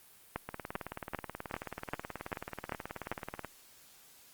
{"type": "two click trains", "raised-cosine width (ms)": 0.5, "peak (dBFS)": [-23, -18], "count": [56, 8], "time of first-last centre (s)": [[0.49, 3.447], [0.36, 3.116]], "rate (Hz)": [18.6, 2.54], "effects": ["white hiss -59 dBFS RMS until 4.33 s", "Opus 32 kbps"]}